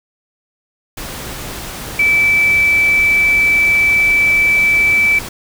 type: tone in noise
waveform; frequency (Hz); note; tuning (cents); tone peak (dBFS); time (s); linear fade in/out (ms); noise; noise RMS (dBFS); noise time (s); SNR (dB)
sine; 2315; D7; -25; -9; 1.99-5.19; 5; pink; -27; 0.97-5.29; +15
effects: none